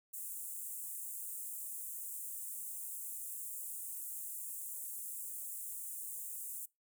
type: high-pass noise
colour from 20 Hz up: pink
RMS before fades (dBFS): -44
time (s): 0.13-6.66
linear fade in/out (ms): 10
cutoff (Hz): 7800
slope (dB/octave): 48
effects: noise-tail reverb RT60 0.2 s tail -23 dB re dry